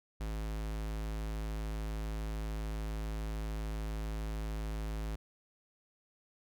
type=tone; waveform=square; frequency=53.5 Hz; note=A1; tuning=48 cents flat; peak=-36 dBFS; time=0.2-5.16 s; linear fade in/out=10 ms; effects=none